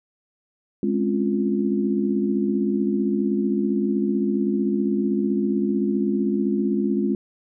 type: chord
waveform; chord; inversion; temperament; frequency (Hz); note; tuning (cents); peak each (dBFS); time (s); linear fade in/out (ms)
sine; Db major seventh; second; equal; 207.7 / 261.6 / 277.2 / 349.2; Ab3 / C4 / Db4 / F4; 0 / 0 / 0 / 0; -22 / -27 / -27 / -25; 0.83-7.15; 2
effects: none